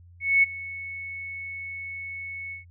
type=tone with ADSR envelope; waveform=sine; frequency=2208 Hz; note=C#7; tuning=7 cents flat; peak=-14 dBFS; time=0.2-2.65 s; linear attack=230 ms; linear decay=18 ms; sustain=-19 dB; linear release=130 ms; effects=added 87 Hz sine -48 dBFS peak until 2.7 s